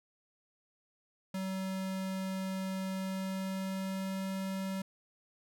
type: tone with pitch glide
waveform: square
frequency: 190 to 191.65 Hz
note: F#3 to G3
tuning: +46 to -39 cents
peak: -35 dBFS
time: 1.34-4.82 s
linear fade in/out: 5 ms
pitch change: +15 cents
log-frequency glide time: 2.92-4.25 s
effects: none